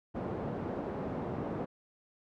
pink band-pass noise, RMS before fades -37 dBFS, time 0.14-1.66 s, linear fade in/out 20 ms, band 130 to 690 Hz, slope 12 dB/octave, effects none

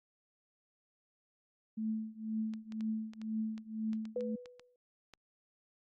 sine tone with tremolo, 219.2 Hz, A3, 6 cents flat, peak -31 dBFS, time 1.77-4.36 s, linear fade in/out 10 ms, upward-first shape triangle, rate 2 Hz, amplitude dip 95%
clicks, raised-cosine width 0.2 ms, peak -35 dBFS, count 12, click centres 2.537 / 2.722 / 2.808 / 3.135 / 3.216 / 3.579 / 3.932 / 4.054 / 4.208 / 4.458 / 4.596 / 5.137 s
sine tone with exponential decay, 493.9 Hz, B4, in tune, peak -31 dBFS, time 4.16-4.76 s, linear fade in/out 2 ms, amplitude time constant 130 ms
effects Opus 48 kbps

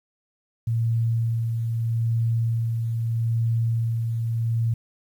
sine tone with tremolo, 114.9 Hz, A#2, 25 cents flat, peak -19 dBFS, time 0.67-4.74 s, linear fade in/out 5 ms, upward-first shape sine, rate 0.79 Hz, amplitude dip 35%, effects 9-bit

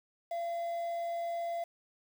triangle tone with quantisation, 682 Hz, F5, 41 cents flat, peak -31 dBFS, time 0.31-1.64 s, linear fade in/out 5 ms, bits 9, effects none

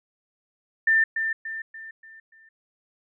sine tone with echo, 1790 Hz, A6, 29 cents sharp, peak -16 dBFS, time 0.87-1.04 s, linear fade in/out 5 ms, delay 290 ms, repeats 5, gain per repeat -7 dB, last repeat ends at 2.49 s, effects none

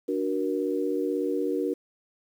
sine chord, D augmented, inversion none, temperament equal with one note detuned, 293.7 / 370 / 471.9 Hz, D4 / F#4 / A#4, 0 / 0 / +21 cents, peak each -29 dBFS, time 0.08-1.74 s, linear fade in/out 10 ms, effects 9-bit

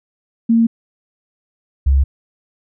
sine tone pair in turn, 229.1 / 68.11 Hz, A#3 / C#2, -30 / -30 cents, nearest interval octave + major sixth, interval 2100 cents, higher first, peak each -9 dBFS, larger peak neither, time 0.49-0.67 / 1.86-2.04 s, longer neither, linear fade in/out 10 ms, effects none

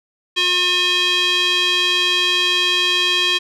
square tone with band-pass filter, 359.1 Hz, F4, 48 cents sharp, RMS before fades -17 dBFS, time 0.36-3.39 s, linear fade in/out 20 ms, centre 3200 Hz, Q 3.6, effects none

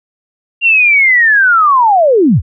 sine linear sweep, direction down, 2794 to 52.4 Hz, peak -5 dBFS, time 0.61-2.42 s, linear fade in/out 50 ms, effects none

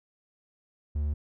triangle tone, 73.9 Hz, D2, 11 cents sharp, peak -24 dBFS, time 0.95-1.14 s, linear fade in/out 10 ms, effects none

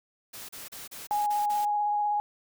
white noise bursts, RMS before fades -42 dBFS, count 7, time 0.33-1.654 s, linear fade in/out 10 ms, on 160 ms, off 34 ms
sine tone with vibrato, 830.6 Hz, G#5, in tune, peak -24 dBFS, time 1.11-2.2 s, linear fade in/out 0 ms, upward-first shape sine, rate 16 Hz, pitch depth 13 cents each way
effects none

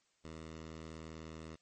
10% pulse tone, 79.9 Hz, D#2, 47 cents sharp, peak -38 dBFS, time 0.24-1.56 s, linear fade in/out 10 ms, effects white hiss -75 dBFS RMS until 1.61 s + MP3 32 kbps

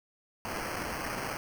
violet noise with sample-and-hold, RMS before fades -36 dBFS, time 0.45-1.37 s, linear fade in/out 0 ms, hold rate 3675 Hz, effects none

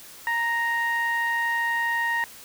sawtooth tone with low-pass filter, 932.3 Hz, A#5, in tune, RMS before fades -25 dBFS, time 0.27-2.24 s, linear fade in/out 0 ms, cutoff 1900 Hz, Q 4, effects white hiss -45 dBFS RMS until 2.44 s

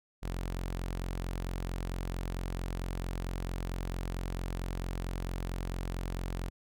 sawtooth tone, 44.46 Hz, F1, 32 cents sharp, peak -30 dBFS, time 0.22-6.5 s, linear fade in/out 20 ms, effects none

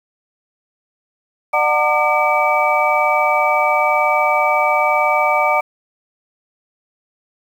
sine tone cluster, 601 / 742 / 906 / 1200 / 2296 Hz, D5 / F#5 / A#5 / D6 / D7, +40 / +5 / -50 / +37 / -40 cents, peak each -19 dBFS, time 1.53-5.61 s, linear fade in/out 10 ms, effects 7-bit

